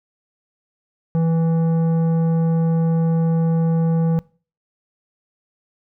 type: tone with tanh clipping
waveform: sine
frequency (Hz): 164.3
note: E3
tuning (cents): -5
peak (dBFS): -17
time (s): 1.15-4.19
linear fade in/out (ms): 0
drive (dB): 11
effects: noise-tail reverb RT60 0.4 s tail -23 dB re dry